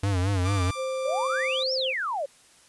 square tone with vibrato, 95.1 Hz, F#2, 48 cents sharp, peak -23 dBFS, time 0.03-0.71 s, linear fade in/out 5 ms, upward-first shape sine, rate 4.5 Hz, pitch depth 110 cents each way
sawtooth tone with tremolo, 1181 Hz, D6, 9 cents sharp, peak -28 dBFS, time 0.44-1.64 s, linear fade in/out 20 ms, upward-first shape sine, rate 1.5 Hz, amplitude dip 40%
sine tone, 523.3 Hz, C5, in tune, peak -27 dBFS, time 0.75-1.94 s, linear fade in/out 50 ms
sine exponential two-way sweep, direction up then down, 523.3 to 5580 to 523.3 Hz, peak -26 dBFS, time 1.05-2.26 s, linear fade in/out 10 ms, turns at 1.73 s
effects white hiss -56 dBFS RMS until 2.68 s + resampled to 24000 Hz

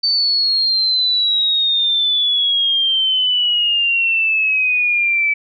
sine exponential sweep, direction down, 4569 to 2300 Hz, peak -13 dBFS, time 0.03-5.34 s, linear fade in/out 10 ms, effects none

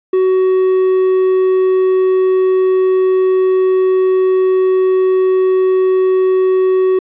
triangle tone, 374.3 Hz, F#4, 20 cents sharp, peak -7 dBFS, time 0.13-6.99 s, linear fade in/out 5 ms, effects resampled to 8000 Hz + 8-bit

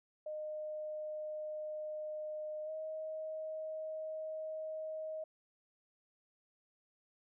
sine tone with pitch glide, 613 to 628.4 Hz, D#5 to D#5, -26 to +17 cents, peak -39 dBFS, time 0.26-5.24 s, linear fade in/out 5 ms, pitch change +43 cents, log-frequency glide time 2.65-2.7 s, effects none

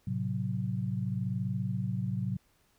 sine chord, F# diminished, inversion first, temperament equal, 110 / 130.81 / 185 Hz, A2 / C3 / F#3, 0 / 0 / 0 cents, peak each -34 dBFS, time 0.07-2.37 s, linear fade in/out 5 ms, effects pink hiss -69 dBFS RMS until 2.78 s

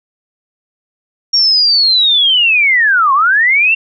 sine linear two-way sweep, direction down then up, 5600 to 1045 to 2754 Hz, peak -7 dBFS, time 1.33-3.75 s, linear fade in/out 10 ms, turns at 3.13 s, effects none

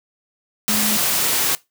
sine tone in noise, 212.7 Hz, G#3, 42 cents sharp, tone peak -23 dBFS, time 0.69-0.97 s, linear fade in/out 0 ms, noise white, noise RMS -19 dBFS, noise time 0.68-1.55 s, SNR -7 dB, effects noise-tail reverb RT60 0.2 s tail -20 dB re dry + high-pass 100 Hz 12 dB/octave

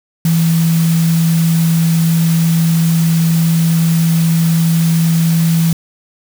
sine tone in noise, 164.81 Hz, E3, in tune, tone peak -9 dBFS, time 0.25-5.73 s, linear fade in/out 2 ms, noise white, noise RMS -25 dBFS, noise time 0.25-5.73 s, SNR +13 dB, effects none

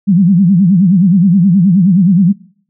sine tone with vibrato, 183.9 Hz, F#3, 10 cents flat, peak -5 dBFS, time 0.07-2.33 s, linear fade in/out 20 ms, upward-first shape sine, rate 9.5 Hz, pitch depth 190 cents each way, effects noise-tail reverb RT60 0.6 s tail -23 dB re dry

